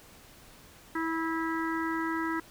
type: harmonic tone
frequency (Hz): 325.8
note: E4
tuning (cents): -20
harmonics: 1 / 3 / 4 / 5 / 6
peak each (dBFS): -31 / -36 / -37 / -38 / -39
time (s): 0.95-2.4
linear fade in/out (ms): 5
effects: pink hiss -54 dBFS RMS until 2.5 s